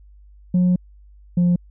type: tone pair in turn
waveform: sine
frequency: 180 / 175.99 Hz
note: F#3 / F3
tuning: -47 / +14 cents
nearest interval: unison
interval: 39 cents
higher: first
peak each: -11 dBFS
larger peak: neither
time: 0.54-0.76 / 1.37-1.56 s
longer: first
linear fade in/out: 5 ms
effects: tanh soft clip ceiling -12 dBFS + added 50 Hz sine -44 dBFS peak until 1.7 s